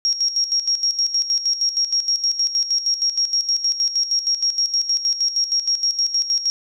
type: tone with tremolo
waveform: sine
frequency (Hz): 5588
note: F8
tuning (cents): 0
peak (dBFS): -15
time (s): 0.05-6.5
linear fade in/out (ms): 0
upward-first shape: square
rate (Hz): 6.4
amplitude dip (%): 70
effects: none